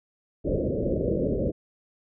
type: low-pass noise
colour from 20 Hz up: white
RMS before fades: -26 dBFS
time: 0.44-1.52 s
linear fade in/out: 20 ms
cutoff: 590 Hz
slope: 96 dB/octave
effects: none